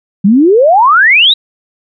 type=exponential sweep; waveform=sine; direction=up; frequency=185 to 3951 Hz; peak=-3 dBFS; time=0.24-1.34 s; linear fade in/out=10 ms; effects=none